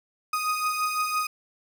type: beating tone pair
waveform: 35% pulse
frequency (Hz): 1244.5 / 1250.4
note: D#6 / D#6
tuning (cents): 0 / +8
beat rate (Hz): 5.9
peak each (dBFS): -24 / -30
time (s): 0.33-1.27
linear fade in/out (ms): 5
effects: none